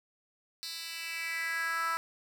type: tone with high-pass filter sweep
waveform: 10% pulse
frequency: 330 Hz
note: E4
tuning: 2 cents sharp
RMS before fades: -35 dBFS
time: 0.63-1.97 s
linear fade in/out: 0 ms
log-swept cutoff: 4000 to 1200 Hz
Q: 3.9
effects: none